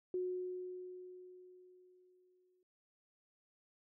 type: tone with exponential decay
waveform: sine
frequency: 364.8 Hz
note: F#4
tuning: 24 cents flat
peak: -34 dBFS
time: 0.14-2.63 s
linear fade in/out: 2 ms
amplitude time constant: 540 ms
effects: none